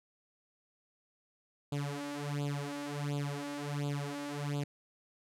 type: tone with flanger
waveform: sawtooth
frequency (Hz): 144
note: D3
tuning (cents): -34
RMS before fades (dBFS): -37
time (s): 1.72-4.64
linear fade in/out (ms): 5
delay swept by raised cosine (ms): 0.26 to 3.66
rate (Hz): 1.4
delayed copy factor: +0.9
effects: low-pass 11000 Hz 12 dB/octave